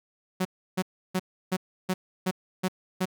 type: tone bursts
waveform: sawtooth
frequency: 185.4 Hz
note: F#3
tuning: 4 cents sharp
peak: -20 dBFS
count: 8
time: 0.4-3.056 s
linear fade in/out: 10 ms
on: 52 ms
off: 320 ms
effects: none